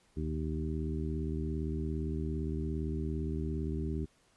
harmonic tone with a mistuned harmonic, 77.5 Hz, D#2, 6 cents flat, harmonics 1 / 2 / 3 / 4 / 5, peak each -35 / -38 / -40 / -41 / -42 dBFS, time 0.16-4.06 s, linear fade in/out 20 ms, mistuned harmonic 1, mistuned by -78 cents, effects pink hiss -68 dBFS RMS until 4.36 s + resampled to 24000 Hz

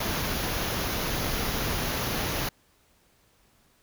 pink band-stop noise, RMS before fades -29 dBFS, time 0-2.49 s, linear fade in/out 5 ms, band 6800 to 10000 Hz, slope 96 dB/octave, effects pink hiss -64 dBFS RMS until 3.82 s

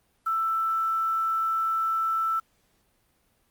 sine tone with quantisation, 1326 Hz, E6, 10 cents sharp, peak -23 dBFS, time 0.26-2.4 s, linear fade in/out 10 ms, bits 8, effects pink hiss -68 dBFS RMS until 3.5 s + Opus 32 kbps

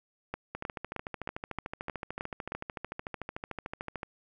two click trains, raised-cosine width 0.5 ms, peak -19 / -21 dBFS, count 8 / 48, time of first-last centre 0.34-2.521 / 0.55-4.031 s, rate 3.21 / 13.5 Hz, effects none

